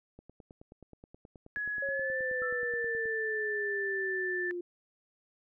click train, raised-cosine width 2 ms, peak -37 dBFS, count 28, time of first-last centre 0.19-3.056 s, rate 9.42 Hz
sine tone with pitch glide, 1684 to 1766.7 Hz, G#6 to A6, +24 to +7 cents, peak -32 dBFS, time 1.56-4.51 s, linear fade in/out 0 ms, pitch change +83 cents, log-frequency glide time 1.86-2.17 s
sine exponential sweep, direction down, 554.4 to 349.4 Hz, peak -34 dBFS, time 1.82-4.61 s, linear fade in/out 5 ms
sine tone with exponential decay, 1328 Hz, E6, 12 cents sharp, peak -36 dBFS, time 2.42-2.98 s, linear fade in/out 5 ms, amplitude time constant 120 ms
effects none

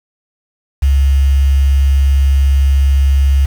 sine tone with quantisation, 68.7 Hz, C#2, 15 cents flat, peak -7 dBFS, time 0.82-3.46 s, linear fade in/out 10 ms, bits 5, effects none

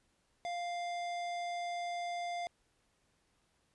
sine tone with hard clipping, 698.5 Hz, F5, in tune, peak -38 dBFS, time 0.45-2.47 s, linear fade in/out 0 ms, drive 15 dB, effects pink hiss -75 dBFS RMS until 3.74 s + resampled to 24000 Hz

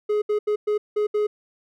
triangle tone bursts at uneven times, 420 Hz, G#4, 19 cents sharp, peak -17 dBFS, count 6, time 0.09-0.22 / 0.29-0.39 / 0.47-0.56 / 0.67-0.78 / 0.96-1.07 / 1.14-1.27 s, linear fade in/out 10 ms, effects none

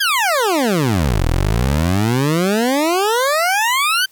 20% pulse exponential two-way sweep, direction down then up, 1700 to 38.82 to 1567 Hz, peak -9 dBFS, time 0-4.06 s, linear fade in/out 10 ms, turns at 1.26 s, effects white hiss -53 dBFS RMS until 4.11 s

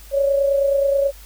sine tone pair together, 554.4 / 583.8 Hz, C#5 / D5, 0 / -10 cents, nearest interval minor second, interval 90 cents, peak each -15 / -25 dBFS, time 0.11-1.12 s, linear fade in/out 50 ms, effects added 50 Hz sine -40 dBFS peak until 1.25 s + white hiss -46 dBFS RMS until 1.25 s

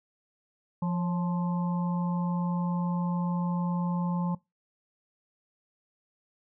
harmonic tone with a mistuned harmonic, 174.61 Hz, F3, in tune, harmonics 1 / 3 / 5 / 6, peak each -26 / -42 / -38 / -41 dBFS, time 0.82-4.35 s, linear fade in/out 5 ms, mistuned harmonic 3, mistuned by +68 cents, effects noise-tail reverb RT60 0.2 s tail -22 dB re dry

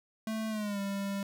square tone with pitch glide, 220 to 198.28 Hz, A3 to G3, 0 to +20 cents, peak -33 dBFS, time 0.27-1.23 s, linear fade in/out 2 ms, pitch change -180 cents, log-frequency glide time 0.49-0.8 s, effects none

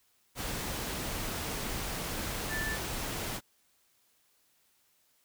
sine tone in noise, 1760 Hz, A6, in tune, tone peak -34 dBFS, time 2.48-2.78 s, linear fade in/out 50 ms, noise pink, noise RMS -36 dBFS, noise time 0.35-3.41 s, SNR -1 dB, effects white hiss -70 dBFS RMS until 5.24 s

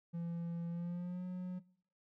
triangle tone with pitch glide, 169.6 to 181.77 Hz, E3 to F#3, +50 to -30 cents, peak -36 dBFS, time 0.13-1.6 s, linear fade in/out 20 ms, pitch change +120 cents, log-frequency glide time 0.69-1.25 s, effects noise-tail reverb RT60 0.6 s tail -21 dB re dry

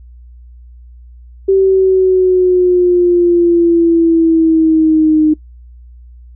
sine exponential sweep, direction down, 387.5 to 306.9 Hz, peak -6 dBFS, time 1.48-5.34 s, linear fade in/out 10 ms, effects noise-tail reverb RT60 0.1 s tail -21 dB re dry + added 60 Hz sine -34 dBFS peak until 6.35 s

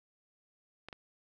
clicks, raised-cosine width 0.3 ms, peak -28 dBFS, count 2, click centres 0.886 / 0.928 s, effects none

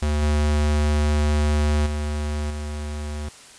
square tone with level steps, 74.6 Hz, D2, 28 cents sharp, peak -20 / -18 / -24 / -28 dBFS, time 0.02-3.29 s, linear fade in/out 5 ms, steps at 0.22 / 1.86 / 2.5 s, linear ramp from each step 5 ms, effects white hiss -45 dBFS RMS until 3.58 s + resampled to 22050 Hz

